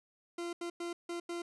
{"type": "tone bursts at uneven times", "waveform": "40% pulse", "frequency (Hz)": 344.1, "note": "F4", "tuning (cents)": -26, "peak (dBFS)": -36, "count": 5, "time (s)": [[0.38, 0.53], [0.61, 0.7], [0.8, 0.93], [1.09, 1.2], [1.29, 1.42]], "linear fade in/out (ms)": 5, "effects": ["resampled to 24000 Hz", "13-bit"]}